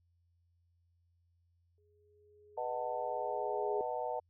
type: tone with exponential growth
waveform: sine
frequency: 417.4 Hz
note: G#4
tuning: 9 cents sharp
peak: -32 dBFS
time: 1.78-3.81 s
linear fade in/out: 1 ms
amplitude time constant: 440 ms
type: chord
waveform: sine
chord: B dominant seventh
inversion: none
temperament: just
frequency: 493.9 / 617.4 / 740.8 / 889 Hz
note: B4 / D#5 / F#5 / A5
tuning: 0 / -14 / +2 / +18 cents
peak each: -40 dBFS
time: 2.57-4.2 s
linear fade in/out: 10 ms
effects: added 86 Hz sine -70 dBFS peak until 4.29 s